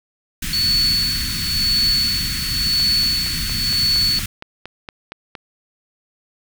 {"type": "band-stop noise", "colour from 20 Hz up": "pink", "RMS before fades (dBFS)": -25, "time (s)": [0.42, 4.26], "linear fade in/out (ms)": 5, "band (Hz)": [240, 1600], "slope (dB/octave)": 24}
{"type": "tone with tremolo", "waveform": "sine", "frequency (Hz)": 4435, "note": "C#8", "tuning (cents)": 0, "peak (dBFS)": -14, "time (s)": [0.53, 4.19], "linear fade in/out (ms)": 2, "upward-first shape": "sine", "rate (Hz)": 0.95, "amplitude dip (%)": 70}
{"type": "click train", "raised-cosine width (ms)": 0.3, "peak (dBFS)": -16, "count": 12, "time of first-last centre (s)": [2.8, 5.352], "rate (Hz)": 4.31}
{"effects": []}